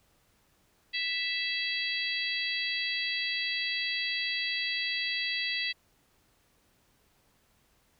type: harmonic tone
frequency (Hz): 659.3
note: E5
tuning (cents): 0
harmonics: 3 / 4 / 5 / 6 / 7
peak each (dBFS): -34 / -35 / -36 / -37 / -37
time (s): 0.93-5.73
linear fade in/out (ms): 20
effects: pink hiss -68 dBFS RMS until 7.99 s